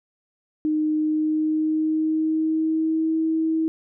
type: tone with pitch glide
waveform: sine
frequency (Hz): 307.8 to 320.7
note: D#4 to E4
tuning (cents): -19 to -48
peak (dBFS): -19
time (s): 0.65-3.68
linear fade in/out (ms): 0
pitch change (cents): +71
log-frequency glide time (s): 0.94-3.16
effects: none